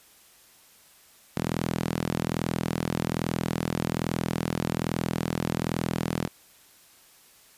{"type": "tone with high-pass filter", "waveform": "sawtooth", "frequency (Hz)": 41.2, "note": "E1", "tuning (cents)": 0, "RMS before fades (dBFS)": -29, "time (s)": [1.36, 6.28], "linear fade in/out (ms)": 10, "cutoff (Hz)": 170, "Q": 1.5, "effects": ["white hiss -56 dBFS RMS until 7.57 s", "resampled to 32000 Hz"]}